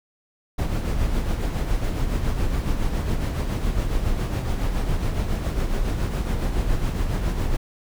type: noise with tremolo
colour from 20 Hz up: brown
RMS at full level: -21 dBFS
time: 0.58-7.57 s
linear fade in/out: 10 ms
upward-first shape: sine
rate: 7.2 Hz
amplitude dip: 45%
effects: none